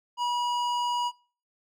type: tone with hard clipping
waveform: sine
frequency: 968 Hz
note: B5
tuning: 35 cents flat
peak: -27 dBFS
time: 0.17-1.12 s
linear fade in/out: 50 ms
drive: 12 dB
effects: noise-tail reverb RT60 0.4 s tail -23 dB re dry